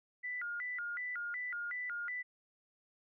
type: tone with vibrato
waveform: sine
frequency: 1679 Hz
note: G#6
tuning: 18 cents sharp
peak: -37 dBFS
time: 0.23-2.23 s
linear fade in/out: 20 ms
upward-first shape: square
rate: 2.7 Hz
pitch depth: 290 cents each way
effects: none